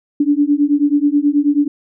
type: beating tone pair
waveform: sine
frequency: 285.5 / 294.8 Hz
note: D4 / D4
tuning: -49 / +7 cents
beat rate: 9.3 Hz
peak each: -14 dBFS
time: 0.2-1.68 s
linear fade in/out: 5 ms
effects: none